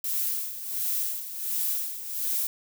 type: noise with tremolo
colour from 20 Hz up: violet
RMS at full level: -27 dBFS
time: 0.04-2.47 s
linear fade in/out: 2 ms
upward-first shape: sine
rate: 1.4 Hz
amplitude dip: 70%
effects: none